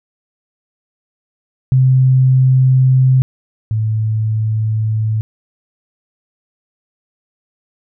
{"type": "tone pair in turn", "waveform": "sine", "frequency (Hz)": [130.1, 109.4], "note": ["C3", "A2"], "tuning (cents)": [-9, -9], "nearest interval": "minor third", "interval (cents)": 300, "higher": "first", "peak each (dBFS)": [-7, -13], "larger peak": "first", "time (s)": [[1.72, 3.22], [3.71, 5.21]], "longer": "neither", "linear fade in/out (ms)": 0, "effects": []}